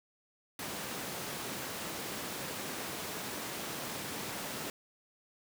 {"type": "high-pass noise", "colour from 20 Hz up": "pink", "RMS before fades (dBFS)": -40, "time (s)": [0.59, 4.7], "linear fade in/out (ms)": 2, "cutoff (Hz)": 170, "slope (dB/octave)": 12, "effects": []}